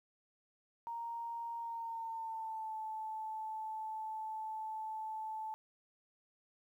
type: tone with pitch glide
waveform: sine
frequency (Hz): 931 to 873.7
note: A#5 to A5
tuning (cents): -2 to -12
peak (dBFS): -39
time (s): 0.87-5.54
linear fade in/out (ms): 0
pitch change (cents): -110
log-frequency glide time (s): 1.59-2.75
effects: 12-bit